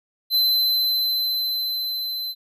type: tone with level ramp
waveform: square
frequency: 4057 Hz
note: B7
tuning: 46 cents sharp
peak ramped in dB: -16 to -27 dBFS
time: 0.3-2.35 s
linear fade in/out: 50 ms
effects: none